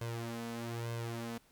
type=tone with flanger; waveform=sawtooth; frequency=116.54 Hz; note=A#2; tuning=in tune; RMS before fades=-40 dBFS; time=0.01-1.38 s; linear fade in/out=5 ms; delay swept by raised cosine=1.9 to 4.1 ms; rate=1.1 Hz; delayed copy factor=+0.7; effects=pink hiss -67 dBFS RMS until 1.51 s